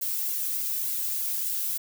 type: noise with flanger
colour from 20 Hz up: violet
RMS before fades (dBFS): -29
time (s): 0.01-1.78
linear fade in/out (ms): 10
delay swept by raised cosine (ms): 1.6 to 2.14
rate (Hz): 3.4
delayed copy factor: -0.55
effects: none